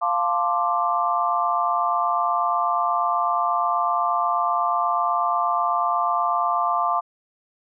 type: chord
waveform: sine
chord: D minor seventh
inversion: first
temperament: equal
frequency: 698.5 / 880 / 1046.5 / 1174.7 Hz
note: F5 / A5 / C6 / D6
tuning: 0 / 0 / 0 / 0 cents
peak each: -24 / -27 / -25 / -23 dBFS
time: 0.01-7.01 s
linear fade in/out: 20 ms
effects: none